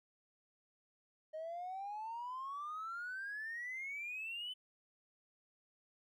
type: exponential sweep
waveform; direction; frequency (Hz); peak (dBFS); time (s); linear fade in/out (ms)
triangle; up; 618 to 3050; -38; 1.33-4.54; 20
effects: tanh soft clip ceiling -38 dBFS

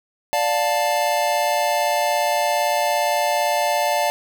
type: chord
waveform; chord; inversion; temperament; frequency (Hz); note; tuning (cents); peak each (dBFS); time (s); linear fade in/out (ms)
square; D minor; none; just; 587.3 / 704.8 / 881; D5 / F5 / A5; 0 / +16 / +2; -23; 0.33-4.1; 0
effects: none

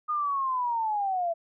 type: linear sweep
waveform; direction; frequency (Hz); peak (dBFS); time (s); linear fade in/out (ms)
sine; down; 1234 to 659.3; -25; 0.08-1.34; 20
effects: none

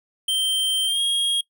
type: tone with pitch glide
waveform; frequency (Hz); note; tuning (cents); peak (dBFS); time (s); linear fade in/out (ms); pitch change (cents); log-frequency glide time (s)
square; 3136 to 3267; G7 to G#7; 0 to -29; -20; 0.28-1.41; 5; +71; 0.86-1
effects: noise-tail reverb RT60 0.1 s tail -23 dB re dry

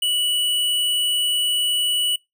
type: tone with hard clipping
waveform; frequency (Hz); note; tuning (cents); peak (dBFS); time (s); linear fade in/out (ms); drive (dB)
sine; 2947; F#7; -8; -19; 0.02-2.16; 5; 18
effects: noise-tail reverb RT60 0.2 s tail -25 dB re dry

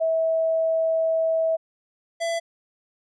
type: tone pair in turn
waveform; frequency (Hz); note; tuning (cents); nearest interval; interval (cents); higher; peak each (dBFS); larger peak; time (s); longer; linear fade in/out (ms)
sine / square; 649 / 669.6; E5 / E5; -27 / +27; minor second; 54; second; -19 / -24; first; 0-1.57 / 2.2-2.4; first; 20
effects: resampled to 22050 Hz

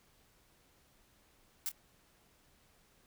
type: noise with echo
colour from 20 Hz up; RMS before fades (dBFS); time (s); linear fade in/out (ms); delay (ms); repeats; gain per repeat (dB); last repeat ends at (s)
blue; -36; 1.66-1.69; 0; 26; 1; -13; 1.716
effects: pink hiss -68 dBFS RMS until 3.06 s

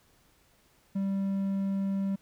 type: tone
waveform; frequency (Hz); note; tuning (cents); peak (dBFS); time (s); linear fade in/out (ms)
triangle; 195.4; G3; -5; -25; 0.95-2.16; 10
effects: pink hiss -65 dBFS RMS until 2.21 s

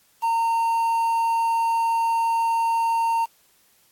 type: tone with quantisation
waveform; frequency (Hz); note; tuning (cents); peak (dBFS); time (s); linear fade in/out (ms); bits
triangle; 917; A#5; -29; -17; 0.22-3.26; 20; 7
effects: white hiss -60 dBFS RMS until 3.91 s + AAC 64 kbps

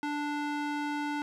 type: tone with band-pass filter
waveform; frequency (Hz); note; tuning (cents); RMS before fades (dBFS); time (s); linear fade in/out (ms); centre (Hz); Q
square; 293.7; D4; 0; -33; 0.03-1.22; 0; 1100; 0.58
effects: none

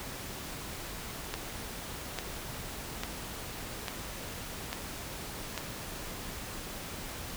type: click train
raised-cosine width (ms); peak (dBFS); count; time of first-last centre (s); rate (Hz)
0.2; -16; 6; 1.34-5.577; 1.18
effects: pink hiss -41 dBFS RMS until 7.36 s

